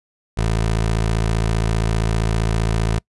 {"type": "tone", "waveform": "20% pulse", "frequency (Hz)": 55.2, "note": "A1", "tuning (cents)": 6, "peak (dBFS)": -12, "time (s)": [0.37, 2.99], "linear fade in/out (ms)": 10, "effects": ["noise-tail reverb RT60 0.1 s tail -26 dB re dry", "resampled to 24000 Hz"]}